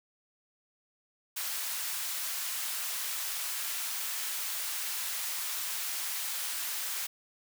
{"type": "high-pass noise", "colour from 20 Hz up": "white", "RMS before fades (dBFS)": -35, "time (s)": [1.36, 7.07], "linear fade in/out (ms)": 10, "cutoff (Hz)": 1000, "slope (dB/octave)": 12, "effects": []}